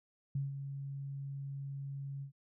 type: tone with ADSR envelope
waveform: sine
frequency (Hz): 138.59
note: C#3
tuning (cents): 0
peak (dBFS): -31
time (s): 0.35-2.32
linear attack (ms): 5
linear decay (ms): 160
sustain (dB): -8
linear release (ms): 100
effects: none